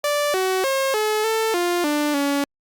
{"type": "tone with pitch steps", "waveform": "sawtooth", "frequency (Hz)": [585, 375.6, 538, 428.4, 444.2, 350.6, 295.9, 282.7], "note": ["D5", "F#4", "C5", "A4", "A4", "F4", "D4", "C#4"], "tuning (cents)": [-7, 26, 48, -46, 16, 7, 13, 34], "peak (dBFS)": -15, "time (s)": [0.04, 2.44], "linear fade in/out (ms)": 2, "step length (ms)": 300, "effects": ["Opus 48 kbps"]}